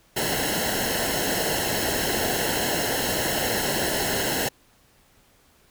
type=noise with comb filter; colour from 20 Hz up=pink; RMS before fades=-25 dBFS; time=0.16-4.49 s; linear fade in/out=10 ms; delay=0.84 ms; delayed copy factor=-0.8; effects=pink hiss -59 dBFS RMS until 5.7 s